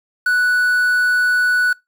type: tone with quantisation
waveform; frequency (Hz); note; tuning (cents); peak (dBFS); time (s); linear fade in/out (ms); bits
triangle; 1480; F#6; 0; -11; 0.26-1.73; 5; 6
effects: noise-tail reverb RT60 0.2 s tail -24 dB re dry